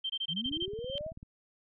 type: tone bursts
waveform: sine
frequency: 3136 Hz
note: G7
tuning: in tune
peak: -31 dBFS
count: 8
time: 0.04-0.658 s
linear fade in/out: 10 ms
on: 58 ms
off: 22 ms
type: linear sweep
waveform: sine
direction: up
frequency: 140.3 to 669 Hz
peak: -36 dBFS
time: 0.28-1.13 s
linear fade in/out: 50 ms
type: click train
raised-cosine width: 5 ms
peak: -34 dBFS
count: 15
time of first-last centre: 0.46-1.229 s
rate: 18.2 Hz
type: tone with exponential growth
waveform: sine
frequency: 3136 Hz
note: G7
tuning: in tune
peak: -32 dBFS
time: 0.66-0.98 s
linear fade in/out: 0 ms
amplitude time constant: 68 ms
effects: none